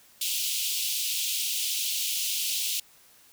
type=high-pass noise; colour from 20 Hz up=pink; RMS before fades=-29 dBFS; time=0.21-2.8 s; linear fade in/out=5 ms; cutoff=2700 Hz; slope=48 dB/octave; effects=white hiss -57 dBFS RMS until 3.32 s